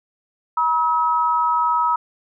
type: tone pair together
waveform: sine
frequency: 961.2 / 1283 Hz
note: B5 / E6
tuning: -47 / -47 cents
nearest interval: perfect fourth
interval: 500 cents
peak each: -18 / -19 dBFS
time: 0.57-1.96 s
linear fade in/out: 5 ms
effects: none